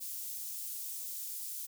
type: high-pass noise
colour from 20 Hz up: white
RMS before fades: -41 dBFS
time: 0-1.67 s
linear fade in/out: 20 ms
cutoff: 6900 Hz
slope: 12 dB/octave
effects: none